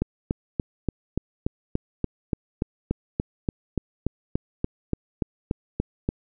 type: click train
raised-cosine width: 3 ms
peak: -10 dBFS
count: 22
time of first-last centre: 0.02-6.089 s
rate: 3.46 Hz
effects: none